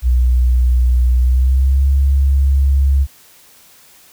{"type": "tone with pitch glide", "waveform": "sine", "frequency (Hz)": [61.74, 68.5], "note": ["B1", "C#2"], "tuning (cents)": [0, -20], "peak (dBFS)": -9, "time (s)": [0.02, 3.07], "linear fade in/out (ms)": 50, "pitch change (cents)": 180, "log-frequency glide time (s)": [1.17, 1.86], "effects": ["white hiss -46 dBFS RMS until 4.12 s"]}